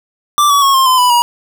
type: tone with pitch steps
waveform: square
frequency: 1174.7 / 1135.3 / 1097.3 / 1060.5 / 1025 / 990.7 / 957.5 Hz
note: D6 / C#6 / C#6 / C6 / C6 / B5 / A#5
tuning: 0 / +41 / -18 / +23 / -36 / +5 / +46 cents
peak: -8 dBFS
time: 0.38-1.22 s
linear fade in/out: 0 ms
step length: 120 ms
effects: none